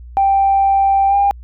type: tone with pitch glide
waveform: sine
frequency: 785 to 801.5 Hz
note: G5 to G5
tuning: +2 to +38 cents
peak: -9 dBFS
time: 0.17-1.31 s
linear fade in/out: 0 ms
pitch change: +36 cents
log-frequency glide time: 1.08-1.15 s
effects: tanh soft clip ceiling -5 dBFS + added 60 Hz sine -32 dBFS peak until 1.43 s